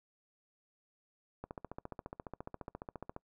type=click train; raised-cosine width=1 ms; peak=-28 dBFS; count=26; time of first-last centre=1.44-3.164 s; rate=14.5 Hz; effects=noise-tail reverb RT60 0.1 s tail -25 dB re dry